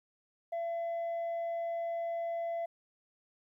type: tone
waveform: sine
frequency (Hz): 675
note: E5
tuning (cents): +41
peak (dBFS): -30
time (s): 0.52-2.66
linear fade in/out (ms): 10
effects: tanh soft clip ceiling -32 dBFS + 12-bit